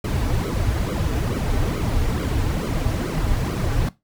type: noise with flanger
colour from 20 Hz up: brown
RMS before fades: -22 dBFS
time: 0.04-3.89 s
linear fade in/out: 5 ms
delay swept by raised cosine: 1.1 to 5.7 ms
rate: 2.3 Hz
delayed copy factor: -0.85
effects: noise-tail reverb RT60 0.2 s tail -18 dB re dry